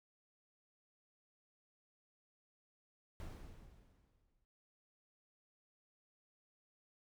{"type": "noise with exponential decay", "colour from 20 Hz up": "brown", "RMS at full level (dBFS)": -44, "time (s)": [3.2, 4.45], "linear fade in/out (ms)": 0, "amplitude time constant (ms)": 270, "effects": []}